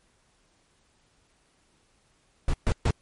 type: noise bursts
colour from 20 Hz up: brown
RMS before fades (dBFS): -22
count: 3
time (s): 2.48-2.908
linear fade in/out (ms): 2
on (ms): 56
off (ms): 130
effects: pink hiss -66 dBFS RMS until 3.01 s + MP3 48 kbps